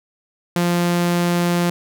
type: tone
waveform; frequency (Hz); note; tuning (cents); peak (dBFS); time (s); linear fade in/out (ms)
sawtooth; 174.1; F3; -5; -12; 0.56-1.7; 2
effects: none